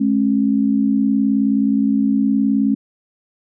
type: tone pair together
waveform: sine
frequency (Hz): 212.6 / 271.8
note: G#3 / C#4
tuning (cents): +41 / -34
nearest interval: major third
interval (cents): 425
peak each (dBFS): -16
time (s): 0-2.75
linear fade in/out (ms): 10
effects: none